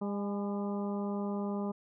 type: harmonic tone with a mistuned harmonic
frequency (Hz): 201.9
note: G#3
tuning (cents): -49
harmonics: 1 / 2 / 3 / 4 / 5 / 6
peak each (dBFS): -33 / -39 / -43 / -45 / -47 / -49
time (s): 0.01-1.72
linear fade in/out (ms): 10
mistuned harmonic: 4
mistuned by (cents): +37
effects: none